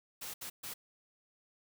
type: noise bursts at uneven times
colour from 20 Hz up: white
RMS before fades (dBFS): -43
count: 3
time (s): 0.21-0.34 / 0.41-0.5 / 0.63-0.74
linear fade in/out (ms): 10
effects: none